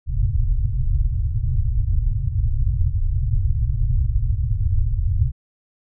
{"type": "low-pass noise", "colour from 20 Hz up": "pink", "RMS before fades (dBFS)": -19, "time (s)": [0.06, 5.32], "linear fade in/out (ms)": 50, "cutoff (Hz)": 130, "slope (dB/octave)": 96, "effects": []}